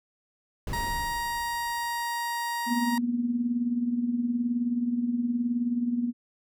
brown noise with exponential decay, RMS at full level -29 dBFS, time 0.67-2.19 s, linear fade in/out 2 ms, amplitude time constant 330 ms
30% pulse tone, 943 Hz, A#5, 20 cents sharp, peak -26 dBFS, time 0.73-2.98 s, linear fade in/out 2 ms
sine tone with tremolo, 240.2 Hz, B3, 48 cents flat, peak -21 dBFS, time 2.66-6.13 s, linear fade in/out 50 ms, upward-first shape triangle, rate 19 Hz, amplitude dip 70%
effects none

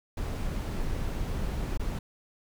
brown noise with dropouts, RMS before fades -31 dBFS, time 0.17-1.99 s, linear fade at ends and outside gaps 5 ms, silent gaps 1.775-1.795 s, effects none

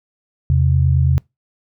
sine tone pair together, 83.34 / 132.3 Hz, E2 / C3, +19 / +20 cents, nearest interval minor sixth, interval 801 cents, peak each -14 dBFS, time 0.5-1.18 s, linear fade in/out 0 ms, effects noise-tail reverb RT60 0.2 s tail -25 dB re dry

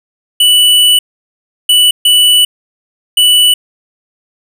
square tone bursts at uneven times, 2965 Hz, F#7, 3 cents sharp, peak -5 dBFS, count 4, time 0.4-0.99 / 1.69-1.91 / 2.05-2.45 / 3.17-3.54 s, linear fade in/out 5 ms, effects none

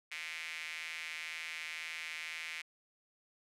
square tone with high-pass filter, 81 Hz, E2, 30 cents flat, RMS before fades -43 dBFS, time 0.11-2.62 s, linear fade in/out 10 ms, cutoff 2200 Hz, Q 4.1, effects low-pass 10000 Hz 12 dB/octave

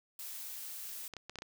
blue noise, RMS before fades -44 dBFS, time 0.19-1.08 s, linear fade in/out 2 ms
clicks, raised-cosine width 0.2 ms, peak -27 dBFS, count 6, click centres 1.137 / 1.167 / 1.296 / 1.357 / 1.387 / 1.421 s
effects none

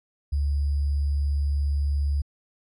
sine tone with sample-and-hold, 71.4 Hz, D2, 48 cents flat, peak -21 dBFS, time 0.32-2.22 s, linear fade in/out 10 ms, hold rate 4900 Hz, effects resampled to 22050 Hz

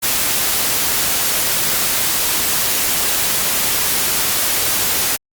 white noise, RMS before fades -17 dBFS, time 0.02-5.17 s, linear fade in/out 20 ms, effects Opus 48 kbps

